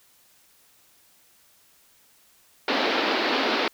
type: band-pass noise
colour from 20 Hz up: pink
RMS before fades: -24 dBFS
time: 2.68-3.68 s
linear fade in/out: 2 ms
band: 240 to 4700 Hz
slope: 48 dB/octave
effects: white hiss -59 dBFS RMS until 3.73 s